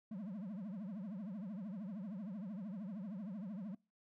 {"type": "tone with vibrato", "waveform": "triangle", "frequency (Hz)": 199.3, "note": "G3", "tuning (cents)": 29, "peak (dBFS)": -40, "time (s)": [0.11, 3.75], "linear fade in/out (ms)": 5, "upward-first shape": "triangle", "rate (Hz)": 13, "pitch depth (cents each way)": 270, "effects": ["noise-tail reverb RT60 0.3 s tail -24 dB re dry"]}